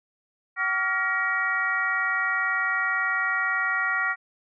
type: harmonic tone with a mistuned harmonic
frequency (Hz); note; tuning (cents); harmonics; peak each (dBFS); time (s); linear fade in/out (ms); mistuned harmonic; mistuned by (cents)
380; F#4; +46; 2 / 3 / 4 / 5 / 6; -35 / -32 / -27 / -25 / -35; 0.56-4.16; 50; 4; -140
effects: none